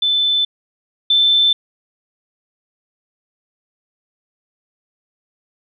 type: tone pair in turn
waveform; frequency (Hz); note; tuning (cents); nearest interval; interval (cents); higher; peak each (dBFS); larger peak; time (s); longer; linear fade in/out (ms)
sine; 3520 / 3537; A7 / A7; 0 / +8; unison; 8; second; -13 / -10; second; 0.02-0.45 / 1.1-1.53; neither; 5
effects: none